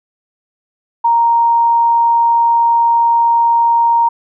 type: tone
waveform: sine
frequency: 932.3 Hz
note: A#5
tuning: in tune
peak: -8 dBFS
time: 1.04-4.09 s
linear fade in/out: 10 ms
effects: none